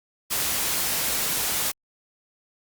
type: noise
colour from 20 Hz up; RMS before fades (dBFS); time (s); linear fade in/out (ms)
white; -25; 0.3-1.72; 20
effects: Opus 48 kbps